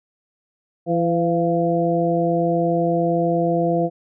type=harmonic tone with a mistuned harmonic; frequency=168.6 Hz; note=E3; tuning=39 cents sharp; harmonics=1 / 2 / 3 / 4; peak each=-22 / -22 / -22 / -22 dBFS; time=0.86-3.9 s; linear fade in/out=50 ms; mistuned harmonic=4; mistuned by=+33 cents; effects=none